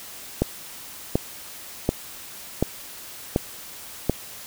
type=click train; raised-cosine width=2 ms; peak=-5 dBFS; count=6; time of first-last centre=0.42-4.096 s; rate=1.36 Hz; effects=white hiss -40 dBFS RMS until 4.46 s